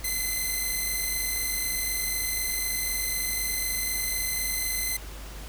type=tone pair together; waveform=5% pulse; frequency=2042 / 2066 Hz; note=C7 / C7; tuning=-43 / -22 cents; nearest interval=unison; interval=21 cents; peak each=-18 / -22 dBFS; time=0.04-4.97 s; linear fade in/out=5 ms; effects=added 50 Hz sine -39 dBFS peak until 5.48 s + pink hiss -44 dBFS RMS until 5.48 s